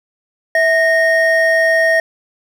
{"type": "tone pair together", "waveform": "triangle", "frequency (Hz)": [652, 1853.7], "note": ["E5", "A#6"], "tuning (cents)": [-19, -10], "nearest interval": "octave + tritone", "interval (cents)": 1809, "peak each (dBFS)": -11, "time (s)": [0.55, 2], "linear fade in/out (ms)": 2, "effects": []}